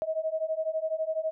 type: beating tone pair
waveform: sine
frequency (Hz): 629 / 641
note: D#5 / E5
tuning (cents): +19 / -49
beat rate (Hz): 12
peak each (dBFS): -31 / -30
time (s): 0.02-1.31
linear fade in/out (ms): 0
effects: none